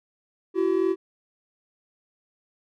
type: tone pair together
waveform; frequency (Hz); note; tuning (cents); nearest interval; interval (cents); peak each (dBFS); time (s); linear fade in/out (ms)
triangle; 337.3 / 380.1; E4 / F#4; +40 / +47; major second; 207; -22 / -20; 0.54-0.96; 50
effects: none

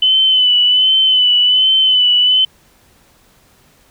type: tone with vibrato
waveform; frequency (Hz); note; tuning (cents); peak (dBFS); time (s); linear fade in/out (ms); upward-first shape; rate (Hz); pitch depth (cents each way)
sine; 3018; F#7; +34; -8; 0.02-2.45; 5; sine; 1.3; 37
effects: pink hiss -51 dBFS RMS until 3.9 s

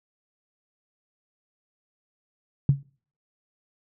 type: tone with exponential decay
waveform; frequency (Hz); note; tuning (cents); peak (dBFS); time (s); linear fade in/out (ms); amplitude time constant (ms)
sine; 139.3; C#3; +9; -11; 2.69-2.83; 2; 30
effects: noise-tail reverb RT60 0.5 s tail -26 dB re dry

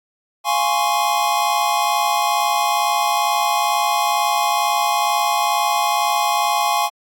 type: chord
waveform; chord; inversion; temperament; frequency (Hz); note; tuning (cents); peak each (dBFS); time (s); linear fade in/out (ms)
square; Db major seventh; first; equal; 698.5 / 830.6 / 1046.5 / 1108.7; F5 / Ab5 / C6 / Db6; 0 / 0 / 0 / 0; -24 / -20 / -24 / -23; 0.44-6.9; 50
effects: AAC 64 kbps

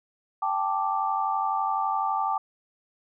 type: chord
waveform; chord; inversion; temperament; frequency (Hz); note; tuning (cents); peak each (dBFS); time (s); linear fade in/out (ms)
sine; G suspended second; none; equal with one note detuned; 784 / 875.9 / 1174.7; G5 / A5 / D6; 0 / -8 / 0; -28; 0.42-2.38; 5
effects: none

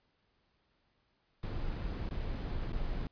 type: noise with dropouts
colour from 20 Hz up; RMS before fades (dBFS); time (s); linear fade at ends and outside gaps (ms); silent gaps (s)
brown; -36; 1.43-3.07; 2; 2.091-2.109 / 2.722-2.73
effects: pink hiss -75 dBFS RMS until 3.11 s + resampled to 11025 Hz

